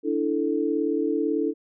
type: chord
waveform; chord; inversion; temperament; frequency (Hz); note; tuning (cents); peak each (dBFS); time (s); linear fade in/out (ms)
sine; D suspended second; none; equal with one note detuned; 291.5 / 329.6 / 440; D4 / E4 / A4; -13 / 0 / 0; -26; 0.03-1.54; 50
effects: none

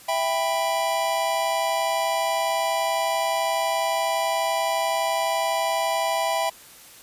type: chord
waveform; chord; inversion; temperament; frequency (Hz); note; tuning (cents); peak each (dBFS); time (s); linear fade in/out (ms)
square; E minor; none; just; 659.3 / 791.1 / 988.9; E5 / G5 / B5; 0 / +16 / +2; -26 / -27 / -28; 0.08-6.5; 10
effects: white hiss -47 dBFS RMS until 7.02 s + resampled to 32000 Hz

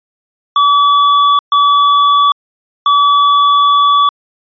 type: tone bursts at uneven times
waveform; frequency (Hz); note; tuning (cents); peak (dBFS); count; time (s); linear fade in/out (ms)
square; 1145; D6; -44; -7; 3; 0.56-1.39 / 1.52-2.32 / 2.86-4.09; 2
effects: resampled to 11025 Hz

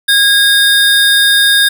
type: tone pair together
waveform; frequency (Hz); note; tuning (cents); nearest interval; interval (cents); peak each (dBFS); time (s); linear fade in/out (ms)
square; 1634 / 3668; G#6 / A#7; -29 / -29; octave + major second; 1400; -10; 0.08-1.69; 10
effects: none

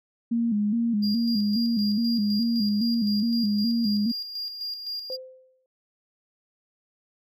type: tone with vibrato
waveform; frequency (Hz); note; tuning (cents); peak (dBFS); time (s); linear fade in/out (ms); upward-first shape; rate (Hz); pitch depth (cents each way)
sine; 220; A3; 0; -21; 0.31-4.12; 10; square; 2.4; 100
type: tone with tremolo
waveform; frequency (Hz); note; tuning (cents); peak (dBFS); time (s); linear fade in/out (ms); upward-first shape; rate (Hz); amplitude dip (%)
triangle; 4810; D8; +41; -28; 1.02-5.17; 20; square; 3.9; 50
type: tone with exponential decay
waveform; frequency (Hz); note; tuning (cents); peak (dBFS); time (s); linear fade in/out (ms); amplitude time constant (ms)
sine; 517; C5; -21; -30; 5.1-5.66; 1; 120
effects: none

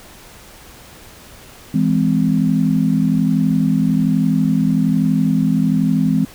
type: chord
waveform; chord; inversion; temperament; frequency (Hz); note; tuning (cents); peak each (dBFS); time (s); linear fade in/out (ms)
sine; E augmented; none; just; 164.81 / 206 / 257.5; E3 / G#3 / B#3; 0 / -14 / -28; -17; 1.74-6.25; 5
effects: pink hiss -41 dBFS RMS until 6.34 s

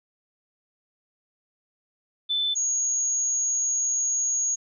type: tone pair in turn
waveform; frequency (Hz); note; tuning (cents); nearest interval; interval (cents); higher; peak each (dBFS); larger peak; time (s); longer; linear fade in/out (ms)
sine; 3519 / 6643; A7 / G#8; 0 / 0; major seventh; 1100; second; -22; neither; 2.29-2.55 / 2.55-4.56; second; 20
effects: none

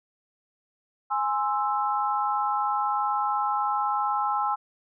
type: chord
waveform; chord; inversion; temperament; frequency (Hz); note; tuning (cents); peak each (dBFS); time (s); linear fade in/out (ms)
sine; Ab augmented; none; equal; 830.6 / 1046.5 / 1318.5; Ab5 / C6 / E6; 0 / 0 / 0; -26 / -29 / -28; 1.1-4.56; 20
effects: none

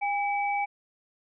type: tone pair together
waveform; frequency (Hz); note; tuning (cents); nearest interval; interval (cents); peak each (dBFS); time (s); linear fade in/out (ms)
sine; 811 / 2294; G#5 / D7; -41 / -41; octave + tritone; 1800; -26 / -31; 0.01-0.66; 20
effects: none

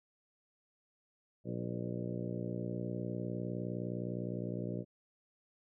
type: harmonic tone with a mistuned harmonic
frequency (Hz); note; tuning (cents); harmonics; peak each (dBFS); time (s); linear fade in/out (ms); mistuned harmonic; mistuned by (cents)
59.7; A#1; +42; 2 / 3 / 4 / 5 / 6 / 7 / 8 / 9 / 10; -41 / -41 / -45 / -46 / -45 / -49 / -48 / -52 / -49; 1.44-4.85; 50; 8; +29
effects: none

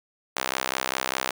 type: tone with high-pass filter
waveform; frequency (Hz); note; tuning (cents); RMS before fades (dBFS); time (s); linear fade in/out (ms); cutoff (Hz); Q
sawtooth; 65; C2; -11; -29; 0.36-1.31; 5; 810; 0.64
effects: none

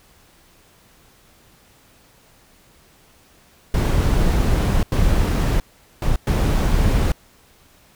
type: noise bursts at uneven times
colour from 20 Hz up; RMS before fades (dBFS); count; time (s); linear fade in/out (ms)
brown; -17; 4; 3.74-4.83 / 4.92-5.6 / 6.02-6.16 / 6.27-7.12; 2
effects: pink hiss -53 dBFS RMS until 7.95 s

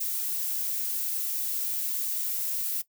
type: noise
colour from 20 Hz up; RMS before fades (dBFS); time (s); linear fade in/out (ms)
violet; -30; 0-2.82; 10
effects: noise-tail reverb RT60 0.1 s tail -17 dB re dry

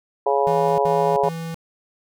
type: harmonic tone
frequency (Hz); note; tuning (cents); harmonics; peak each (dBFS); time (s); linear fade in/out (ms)
139.4; C#3; +10; 3 / 4 / 5 / 6 / 7; -21 / -22 / -23 / -24 / -24; 0.26-1.29; 5
type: tone bursts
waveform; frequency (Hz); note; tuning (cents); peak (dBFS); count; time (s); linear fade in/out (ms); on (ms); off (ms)
square; 164.81; E3; 0; -28; 3; 0.47-1.544; 0; 310; 72
type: noise with exponential decay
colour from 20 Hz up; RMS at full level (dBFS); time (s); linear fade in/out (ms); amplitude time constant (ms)
pink; -41; 0.68-0.81; 1; 27
effects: none

